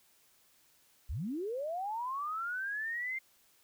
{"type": "linear sweep", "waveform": "sine", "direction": "up", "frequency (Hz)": [44.44, 2117], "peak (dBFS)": -34, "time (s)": [1.09, 3.19], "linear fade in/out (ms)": 10, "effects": ["white hiss -67 dBFS RMS until 3.63 s"]}